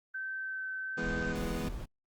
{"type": "tone with vibrato", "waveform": "sine", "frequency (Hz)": 1541, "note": "G6", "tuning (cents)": -30, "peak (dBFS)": -35, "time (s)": [0.14, 1.33], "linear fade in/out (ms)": 10, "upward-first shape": "sine", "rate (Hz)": 1.3, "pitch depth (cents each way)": 8}
{"type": "chord", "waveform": "25% pulse", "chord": "E major", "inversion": "none", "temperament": "equal", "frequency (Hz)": [164.81, 207.7, 246.9], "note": ["E3", "G#3", "B3"], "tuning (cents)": [0, 0, 0], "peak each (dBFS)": [-36, -35, -35], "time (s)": [0.97, 1.69], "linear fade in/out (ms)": 10}
{"type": "noise", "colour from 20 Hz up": "brown", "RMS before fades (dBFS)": -39, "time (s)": [1.02, 1.86], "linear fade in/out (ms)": 20}
{"effects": ["Opus 24 kbps"]}